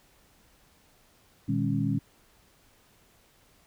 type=tone cluster; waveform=sine; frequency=118.4 / 154.4 / 203.2 / 274 Hz; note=A#2 / D#3 / G#3 / C#4; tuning=+27 / -13 / -38 / -20 cents; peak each=-30 dBFS; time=1.48-1.99 s; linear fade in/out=10 ms; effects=pink hiss -62 dBFS RMS until 3.66 s